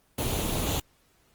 pink noise with comb filter, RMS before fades -28 dBFS, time 0.18-0.8 s, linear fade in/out 5 ms, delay 0.29 ms, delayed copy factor +0.55, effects pink hiss -65 dBFS RMS until 1.34 s + Opus 24 kbps

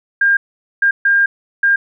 sine tone bursts at uneven times, 1606 Hz, G6, 41 cents sharp, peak -9 dBFS, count 4, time 0.21-0.37 / 0.82-0.91 / 1.05-1.26 / 1.63-1.76 s, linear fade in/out 5 ms, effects none

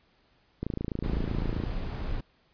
click train, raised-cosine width 3 ms, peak -18 dBFS, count 29, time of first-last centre 0.63-1.637 s, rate 27.8 Hz
brown noise, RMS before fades -32 dBFS, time 1.03-2.21 s, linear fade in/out 10 ms
effects pink hiss -66 dBFS RMS until 2.53 s + resampled to 11025 Hz

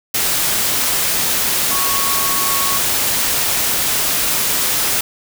sine tone in noise, 1108.7 Hz, C#6, in tune, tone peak -22 dBFS, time 1.71-2.78 s, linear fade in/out 5 ms, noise white, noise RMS -17 dBFS, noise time 0.14-5.01 s, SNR -8 dB, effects none

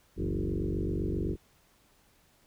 sine tone with frequency modulation, 130.81 Hz, C3, in tune, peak -28 dBFS, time 0.16-1.37 s, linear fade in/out 50 ms, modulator 47.7 Hz, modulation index 5.7, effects pink hiss -65 dBFS RMS until 2.46 s

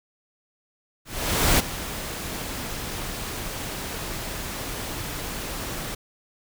pink noise with ADSR envelope, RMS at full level -18 dBFS, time 1.05-5.95 s, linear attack 540 ms, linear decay 18 ms, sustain -14 dB, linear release 7 ms, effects none

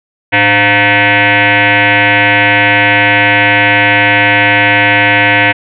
sine tone with frequency modulation, 110 Hz, A2, in tune, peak -5 dBFS, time 0.32-5.53 s, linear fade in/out 20 ms, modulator 408 Hz, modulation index 6.2, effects none

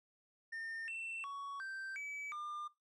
triangle tone with pitch steps, 1814 / 2688 / 1119 / 1563 / 2291 / 1201 Hz, A#6 / E7 / C#6 / G6 / D7 / D6, -48 / +33 / +16 / -6 / -44 / +38 cents, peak -40 dBFS, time 0.52-2.68 s, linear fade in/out 10 ms, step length 360 ms, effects noise-tail reverb RT60 0.2 s tail -18 dB re dry + resampled to 24000 Hz

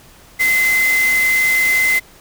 sine tone in noise, 2055 Hz, C7, 32 cents flat, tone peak -12 dBFS, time 0.39-2 s, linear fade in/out 20 ms, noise white, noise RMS -24 dBFS, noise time 0.39-2 s, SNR +9 dB, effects pink hiss -45 dBFS RMS until 2.2 s

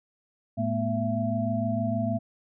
sine tone cluster, 110.9 / 215.7 / 242.2 / 670 Hz, A2 / A3 / B3 / E5, +14 / -34 / -34 / +28 cents, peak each -30 dBFS, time 0.57-2.19 s, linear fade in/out 20 ms, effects none

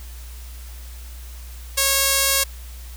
sawtooth tone with band-pass filter, 547 Hz, C#5, 23 cents flat, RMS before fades -19 dBFS, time 1.77-2.44 s, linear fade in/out 10 ms, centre 11000 Hz, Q 0.56, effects added 60 Hz sine -34 dBFS peak until 2.96 s + white hiss -45 dBFS RMS until 2.96 s

